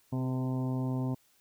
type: harmonic tone with a mistuned harmonic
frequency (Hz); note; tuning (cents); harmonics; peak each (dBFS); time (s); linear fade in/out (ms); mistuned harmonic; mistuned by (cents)
129; C3; -24; 1 / 2 / 3 / 4 / 5 / 6 / 7 / 8; -31 / -33 / -44 / -47 / -46 / -51 / -47 / -52; 0.12-1.15; 10; 3; +22
effects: white hiss -67 dBFS RMS until 1.4 s